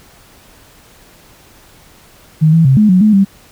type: tone with pitch steps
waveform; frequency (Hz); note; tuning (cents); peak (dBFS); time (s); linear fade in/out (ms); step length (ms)
sine; 156.5 / 164 / 133.1 / 212.3 / 183.6 / 213.8 / 195.9; D#3 / E3 / C3 / G#3 / F#3 / A3 / G3; +10 / -9 / +30 / +38 / -13 / -49 / -1; -5; 2.41-3.25; 20; 120
effects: pink hiss -44 dBFS RMS until 3.51 s